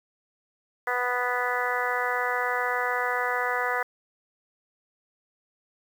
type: harmonic tone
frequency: 246.9 Hz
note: B3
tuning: in tune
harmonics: 2 / 3 / 4 / 5 / 6 / 7 / 8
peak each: -32 / -32 / -32 / -32 / -32 / -32 / -32 dBFS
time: 0.87-3.83 s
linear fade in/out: 5 ms
effects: 8-bit